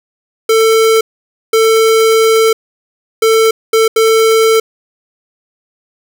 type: tone bursts at uneven times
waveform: square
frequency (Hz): 445.8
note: A4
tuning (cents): +23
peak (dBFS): -7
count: 5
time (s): 0.49-1.01 / 1.53-2.53 / 3.22-3.51 / 3.73-3.88 / 3.96-4.6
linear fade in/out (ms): 5
effects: none